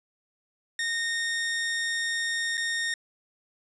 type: tone with dropouts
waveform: sawtooth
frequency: 1844 Hz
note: A#6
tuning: 19 cents flat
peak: -23 dBFS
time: 0.79-2.94 s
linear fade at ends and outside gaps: 2 ms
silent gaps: 2.572-2.577 s
effects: resampled to 22050 Hz + 9-bit